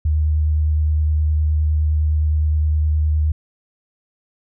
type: tone with vibrato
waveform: sine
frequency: 76.6 Hz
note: D#2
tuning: 27 cents flat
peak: -14 dBFS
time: 0.05-3.32 s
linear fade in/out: 5 ms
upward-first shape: sine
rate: 9.7 Hz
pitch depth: 15 cents each way
effects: none